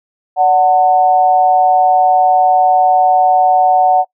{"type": "tone with amplitude modulation", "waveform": "sine", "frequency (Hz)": 740, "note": "F#5", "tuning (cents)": 0, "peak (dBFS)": -3, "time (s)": [0.36, 4.05], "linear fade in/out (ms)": 50, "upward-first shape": "sine", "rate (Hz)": 160, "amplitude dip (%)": 75, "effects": ["noise-tail reverb RT60 0.1 s tail -22 dB re dry"]}